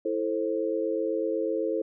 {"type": "chord", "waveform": "sine", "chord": "A minor", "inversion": "second", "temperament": "just", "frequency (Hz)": [330, 440, 528], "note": ["E4", "A4", "C5"], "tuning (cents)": [2, 0, 16], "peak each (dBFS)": [-30, -29, -30], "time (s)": [0.05, 1.82], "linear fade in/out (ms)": 5, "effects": []}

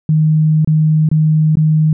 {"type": "tone with dropouts", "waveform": "sine", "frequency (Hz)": 155.56, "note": "D#3", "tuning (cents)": 0, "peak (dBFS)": -8, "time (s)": [0.09, 1.93], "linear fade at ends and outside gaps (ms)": 2, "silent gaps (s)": [[0.647, 0.674], [1.089, 1.114], [1.555, 1.57]], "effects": []}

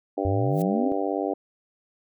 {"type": "harmonic tone", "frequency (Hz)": 98.1, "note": "G2", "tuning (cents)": 2, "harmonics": [3, 4, 5, 6, 7, 8], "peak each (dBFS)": [-29, -30, -31, -32, -32, -33], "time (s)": [0.17, 1.34], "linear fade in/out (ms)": 10}
{"type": "exponential sweep", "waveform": "sine", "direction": "up", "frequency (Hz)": [87.31, 293.7], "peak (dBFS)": -23, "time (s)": [0.25, 0.92], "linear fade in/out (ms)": 0}
{"type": "noise with exponential growth", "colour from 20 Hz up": "blue", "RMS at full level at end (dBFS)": -38, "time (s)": [0.49, 0.62], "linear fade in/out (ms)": 1, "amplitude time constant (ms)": 28}
{"effects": []}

